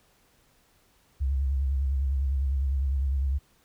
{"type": "tone with vibrato", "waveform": "sine", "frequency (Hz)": 67.9, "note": "C#2", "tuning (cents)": -35, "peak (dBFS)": -23, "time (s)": [1.2, 3.39], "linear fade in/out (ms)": 20, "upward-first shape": "sine", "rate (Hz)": 9.9, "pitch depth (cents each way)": 73, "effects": ["pink hiss -64 dBFS RMS until 3.64 s"]}